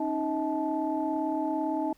sine tone cluster, 274.6 / 312.4 / 637 / 868 Hz, C#4 / D#4 / D#5 / A5, -16 / +7 / +41 / -24 cents, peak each -34 / -29 / -34 / -32 dBFS, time 0-1.93 s, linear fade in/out 5 ms, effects tanh soft clip ceiling -16 dBFS + pink hiss -65 dBFS RMS until 1.97 s

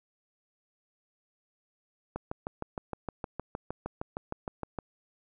click train, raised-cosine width 1 ms, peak -20 dBFS, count 18, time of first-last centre 2.16-4.788 s, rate 6.47 Hz, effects none

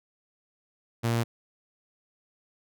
sawtooth tone, 116.54 Hz, A#2, in tune, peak -20 dBFS, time 1.03-1.24 s, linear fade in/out 20 ms, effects none

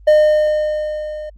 triangle tone with level ramp, 609 Hz, D#5, 37 cents flat, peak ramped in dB -4 to -24 dBFS, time 0.07-1.3 s, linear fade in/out 10 ms, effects added 50 Hz sine -39 dBFS peak until 1.37 s + Opus 24 kbps

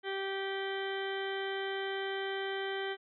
harmonic tone, 389.4 Hz, G4, 12 cents flat, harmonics 1 / 2 / 3 / 4 / 5 / 6 / 8 / 9 / 10, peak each -36 / -42 / -49 / -42 / -43 / -51 / -44 / -53 / -57 dBFS, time 0.03-2.97 s, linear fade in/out 50 ms, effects none

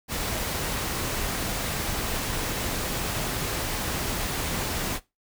pink noise, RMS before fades -29 dBFS, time 0.08-5 s, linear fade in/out 50 ms, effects noise-tail reverb RT60 0.2 s tail -18 dB re dry

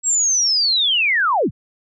sine linear sweep, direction down, 7740 to 54.2 Hz, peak -14 dBFS, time 0.03-1.51 s, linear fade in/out 50 ms, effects none

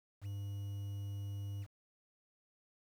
triangle tone with quantisation, 100 Hz, G2, 35 cents sharp, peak -37 dBFS, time 0.21-1.67 s, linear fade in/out 50 ms, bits 10, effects none

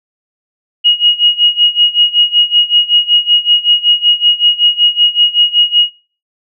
sine tone with tremolo, 2886 Hz, F#7, 44 cents flat, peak -3 dBFS, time 0.84-5.9 s, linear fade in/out 20 ms, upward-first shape sine, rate 5.3 Hz, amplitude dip 90%, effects noise-tail reverb RT60 0.4 s tail -20 dB re dry

